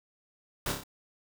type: noise with echo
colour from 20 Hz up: pink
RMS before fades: -32 dBFS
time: 0.66-0.72 s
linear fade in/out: 2 ms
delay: 29 ms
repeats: 4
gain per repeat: -4 dB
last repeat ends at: 0.836 s
effects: none